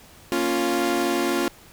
sawtooth chord, Bb minor, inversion none, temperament equal, 233.1 / 277.2 / 349.2 Hz, Bb3 / Db4 / F4, 0 / 0 / 0 cents, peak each -25 / -22 / -19 dBFS, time 0.32-1.48 s, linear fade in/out 0 ms, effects pink hiss -49 dBFS RMS until 1.72 s

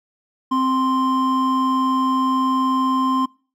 triangle tone pair together, 262 / 1046.5 Hz, C4 / C6, +2 / 0 cents, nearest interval 2 octaves, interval 2398 cents, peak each -17 dBFS, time 0.51-3.26 s, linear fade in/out 10 ms, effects noise-tail reverb RT60 0.4 s tail -25 dB re dry

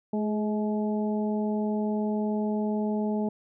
harmonic tone with a mistuned harmonic, 212.8 Hz, G#3, 42 cents sharp, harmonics 1 / 2 / 3 / 4, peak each -26 / -32 / -36 / -38 dBFS, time 0.13-3.29 s, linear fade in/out 5 ms, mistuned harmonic 2, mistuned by -24 cents, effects none

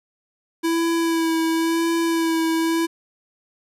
square tone with vibrato, 329.6 Hz, E4, in tune, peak -19 dBFS, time 0.63-2.87 s, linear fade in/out 20 ms, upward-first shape sine, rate 0.95 Hz, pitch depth 21 cents each way, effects resampled to 32000 Hz + 9-bit

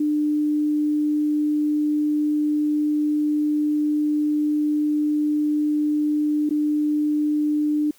sine tone with dropouts, 299.4 Hz, D4, 33 cents sharp, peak -18 dBFS, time 0-7.91 s, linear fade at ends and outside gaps 5 ms, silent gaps 6.493-6.507 s, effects white hiss -55 dBFS RMS until 7.98 s

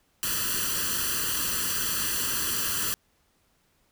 white noise with comb filter, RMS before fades -28 dBFS, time 0.23-2.94 s, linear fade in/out 0 ms, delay 0.67 ms, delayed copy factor +0.9, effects pink hiss -68 dBFS RMS until 3.91 s

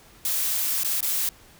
blue noise with dropouts, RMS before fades -25 dBFS, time 0.25-1.29 s, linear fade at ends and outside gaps 2 ms, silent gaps 0.835-0.846 / 1.007-1.027 s, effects pink hiss -52 dBFS RMS until 1.59 s

